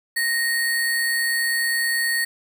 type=tone with sample-and-hold; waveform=sine; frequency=1864.7 Hz; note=A#6; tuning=in tune; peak=-19 dBFS; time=0.16-2.25 s; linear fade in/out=10 ms; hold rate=6300 Hz; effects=none